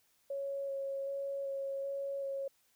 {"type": "tone with vibrato", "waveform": "sine", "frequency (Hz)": 551, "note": "C#5", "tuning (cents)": -11, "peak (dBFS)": -35, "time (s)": [0.3, 2.48], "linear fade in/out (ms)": 5, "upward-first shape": "square", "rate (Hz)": 1.3, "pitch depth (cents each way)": 10, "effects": ["white hiss -72 dBFS RMS until 2.75 s"]}